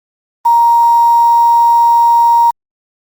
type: tone with quantisation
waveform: sine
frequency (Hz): 937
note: A#5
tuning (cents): +9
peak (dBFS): -5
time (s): 0.45-2.51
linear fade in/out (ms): 10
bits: 5
effects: Opus 32 kbps